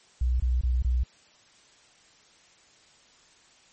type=tone bursts; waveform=sine; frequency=61.74 Hz; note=B1; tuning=in tune; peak=-21 dBFS; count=4; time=0.21-1.036 s; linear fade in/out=5 ms; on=190 ms; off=22 ms; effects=white hiss -58 dBFS RMS until 3.72 s + MP3 32 kbps